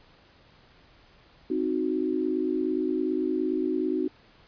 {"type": "chord", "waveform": "sine", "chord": "C diminished", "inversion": "none", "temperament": "equal with one note detuned", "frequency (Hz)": [261.6, 311.1, 368.5], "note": ["C4", "Eb4", "Gb4"], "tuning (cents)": [0, 0, -7], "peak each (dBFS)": [-30, -28, -28], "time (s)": [1.5, 4.08], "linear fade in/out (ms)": 5, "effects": ["pink hiss -57 dBFS RMS until 4.47 s", "resampled to 11025 Hz"]}